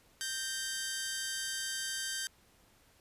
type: tone pair together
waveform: 10% pulse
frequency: 1568 / 1834.8 Hz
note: G6 / A#6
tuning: 0 / -28 cents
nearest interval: minor third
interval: 272 cents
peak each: -27 / -34 dBFS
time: 0.21-2.27 s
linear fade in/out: 0 ms
effects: pink hiss -65 dBFS RMS until 3 s + resampled to 32000 Hz